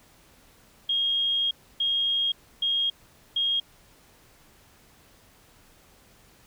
sine tone bursts at uneven times, 3254 Hz, G#7, 36 cents flat, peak -22 dBFS, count 4, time 0.89-1.51 / 1.8-2.32 / 2.62-2.9 / 3.36-3.6 s, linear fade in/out 5 ms, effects pink hiss -57 dBFS RMS until 6.46 s

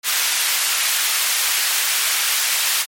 pink high-pass noise, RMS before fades -19 dBFS, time 0.03-2.86 s, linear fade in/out 50 ms, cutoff 1800 Hz, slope 12 dB/octave, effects MP3 64 kbps

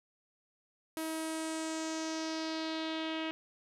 sawtooth tone with low-pass filter sweep, 319.4 Hz, D#4, 45 cents sharp, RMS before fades -37 dBFS, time 0.97-3.31 s, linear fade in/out 0 ms, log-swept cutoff 12000 to 2900 Hz, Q 3, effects none

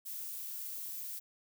violet noise, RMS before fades -42 dBFS, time 0.05-1.2 s, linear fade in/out 20 ms, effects none

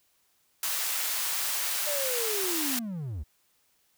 white high-pass noise, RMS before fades -30 dBFS, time 0.63-2.79 s, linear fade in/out 2 ms, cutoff 760 Hz, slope 12 dB/octave
triangle linear sweep, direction down, 603 to 61.74 Hz, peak -30 dBFS, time 1.86-3.24 s, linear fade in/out 20 ms
effects white hiss -69 dBFS RMS until 3.97 s

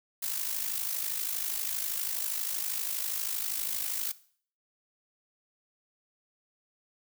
blue noise with amplitude modulation, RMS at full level -30 dBFS, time 0.22-4.12 s, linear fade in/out 10 ms, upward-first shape sine, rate 52.5 Hz, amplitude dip 65%, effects noise-tail reverb RT60 0.5 s tail -17 dB re dry

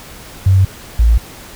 sine tone pair in turn, 95.3 / 56.67 Hz, G2 / A#1, -48 / -48 cents, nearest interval major sixth, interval 900 cents, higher first, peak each -6 dBFS, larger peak neither, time 0.46-0.65 / 0.99-1.18 s, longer neither, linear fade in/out 5 ms, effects pink hiss -35 dBFS RMS until 1.55 s

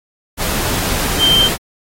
sine tone in noise, 3136 Hz, G7, in tune, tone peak -9 dBFS, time 1.18-1.5 s, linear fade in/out 50 ms, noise pink, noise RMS -19 dBFS, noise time 0.37-1.58 s, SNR +7 dB, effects AAC 48 kbps

